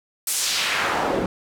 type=noise with band-pass filter sweep; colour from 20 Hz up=pink; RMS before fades=-23 dBFS; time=0.27-1.26 s; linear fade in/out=2 ms; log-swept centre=11000 to 330 Hz; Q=1.2; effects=none